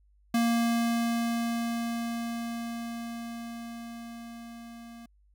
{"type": "tone with level ramp", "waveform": "square", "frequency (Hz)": 233.1, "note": "A#3", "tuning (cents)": 0, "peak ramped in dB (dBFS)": [-23, -45], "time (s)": [0.34, 5.06], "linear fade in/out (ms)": 5, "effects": ["added 50 Hz sine -60 dBFS peak until 5.34 s"]}